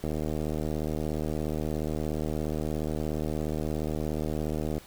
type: click train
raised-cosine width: 2 ms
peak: -18 dBFS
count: 366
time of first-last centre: 0.04-4.78 s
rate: 77 Hz
effects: pink hiss -51 dBFS RMS until 4.86 s